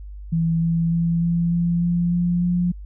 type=tone with pitch steps; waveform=sine; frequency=164.81 / 166.44 / 168.08 / 169.74 / 171.41 / 173.1 / 174.81 / 176.54 Hz; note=E3 / E3 / E3 / F3 / F3 / F3 / F3 / F3; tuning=0 / +17 / +34 / -49 / -32 / -15 / +2 / +19 cents; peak=-17 dBFS; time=0.32-2.72 s; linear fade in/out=10 ms; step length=300 ms; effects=added 50 Hz sine -33 dBFS peak until 2.85 s